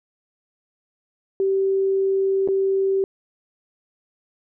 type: tone with dropouts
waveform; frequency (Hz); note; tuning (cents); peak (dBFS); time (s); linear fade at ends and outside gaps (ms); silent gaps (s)
sine; 387.3; G4; -21; -17; 1.4-3.04; 1; 2.476-2.486
effects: none